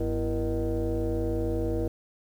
sine tone with frequency modulation, 187.3 Hz, F#3, 21 cents sharp, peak -24 dBFS, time 0-1.88 s, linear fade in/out 5 ms, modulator 143 Hz, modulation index 2.5, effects tanh soft clip ceiling -20 dBFS + 9-bit

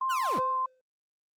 sine tone with vibrato, 1046.5 Hz, C6, in tune, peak -26 dBFS, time 0.01-0.66 s, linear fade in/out 5 ms, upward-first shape triangle, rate 4.7 Hz, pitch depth 15 cents each way
30% pulse linear sweep, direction down, 1568 to 87.31 Hz, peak -29 dBFS, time 0.09-0.4 s, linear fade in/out 20 ms
triangle tone with exponential decay, 514 Hz, C5, 31 cents flat, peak -26 dBFS, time 0.38-0.81 s, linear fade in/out 1 ms, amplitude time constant 92 ms
effects Opus 24 kbps

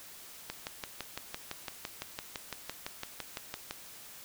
click train, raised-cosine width 0.2 ms, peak -19 dBFS, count 20, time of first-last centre 0.5-3.709 s, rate 5.92 Hz, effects white hiss -50 dBFS RMS until 4.24 s

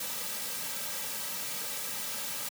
white noise with comb filter, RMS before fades -36 dBFS, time 0-2.49 s, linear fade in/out 5 ms, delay 2.8 ms, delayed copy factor -0.8, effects high-pass 150 Hz 12 dB/octave

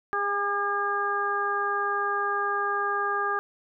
harmonic tone with a mistuned harmonic, 406.2 Hz, G#4, 38 cents flat, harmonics 1 / 2 / 3 / 4, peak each -32 / -32 / -27 / -30 dBFS, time 0.13-3.39 s, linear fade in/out 0 ms, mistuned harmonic 3, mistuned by -19 cents, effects none

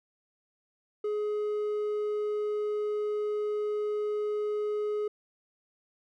sine tone with hard clipping, 420 Hz, G#4, 19 cents sharp, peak -29 dBFS, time 1.04-5.08 s, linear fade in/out 5 ms, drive 3 dB, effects none

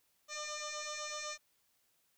sine tone with frequency modulation, 2400 Hz, D7, 37 cents sharp, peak -39 dBFS, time 0.28-1.38 s, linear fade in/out 50 ms, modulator 601 Hz, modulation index 7.4, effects white hiss -75 dBFS RMS until 2.17 s

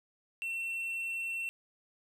triangle tone, 2705 Hz, E7, 44 cents sharp, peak -32 dBFS, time 0.42-1.49 s, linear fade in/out 0 ms, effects none

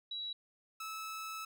sine / sawtooth tone pair in turn, 3898 / 1304.1 Hz, B7 / E6, -23 / -19 cents, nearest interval octave + perfect fifth, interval 1896 cents, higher first, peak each -38 / -37 dBFS, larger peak second, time 0.11-0.33 / 0.8-1.45 s, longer second, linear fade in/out 5 ms, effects none

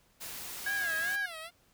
white noise, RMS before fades -42 dBFS, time 0.2-1.17 s, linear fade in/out 20 ms
10% pulse tone with vibrato, 707 Hz, F5, 21 cents sharp, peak -33 dBFS, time 0.63-1.51 s, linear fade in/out 50 ms, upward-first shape sine, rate 2.3 Hz, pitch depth 190 cents each way
sine tone, 1642 Hz, G#6, 20 cents flat, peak -30 dBFS, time 0.66-1.26 s, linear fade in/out 5 ms
effects pink hiss -67 dBFS RMS until 1.73 s

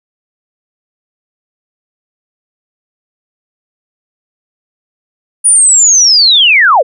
sine linear sweep, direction down, 9700 to 436.6 Hz, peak -3 dBFS, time 5.44-6.83 s, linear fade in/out 20 ms, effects none

